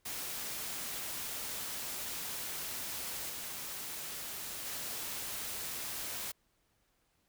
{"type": "noise with level steps", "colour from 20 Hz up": "white", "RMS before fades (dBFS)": [-40, -42, -40], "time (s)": [0.05, 6.32], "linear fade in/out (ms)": 10, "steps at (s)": [3.29, 4.65], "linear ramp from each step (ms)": 10, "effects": ["pink hiss -75 dBFS RMS until 7.28 s"]}